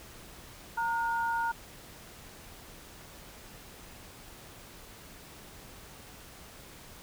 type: tone pair together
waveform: sine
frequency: 922.5 / 1436 Hz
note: A#5 / F6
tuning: -18 / +48 cents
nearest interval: minor sixth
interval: 766 cents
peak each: -29 / -33 dBFS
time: 0.77-1.52 s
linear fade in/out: 10 ms
effects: pink hiss -50 dBFS RMS until 7.02 s